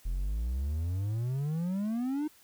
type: exponential sweep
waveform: triangle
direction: up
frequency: 40.82 to 311.1 Hz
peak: -27 dBFS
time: 0.05-2.28 s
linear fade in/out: 10 ms
effects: white hiss -60 dBFS RMS until 2.43 s